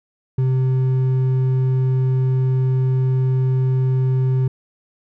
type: tone with hard clipping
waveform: triangle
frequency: 129.9 Hz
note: C3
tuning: 12 cents flat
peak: -16 dBFS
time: 0.38-4.48 s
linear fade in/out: 5 ms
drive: 8 dB
effects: none